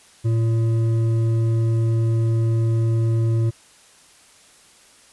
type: tone with hard clipping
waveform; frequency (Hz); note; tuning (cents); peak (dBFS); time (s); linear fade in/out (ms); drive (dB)
sine; 113.7; A#2; -43; -18; 0.24-3.51; 20; 7
effects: white hiss -51 dBFS RMS until 5.12 s + resampled to 24000 Hz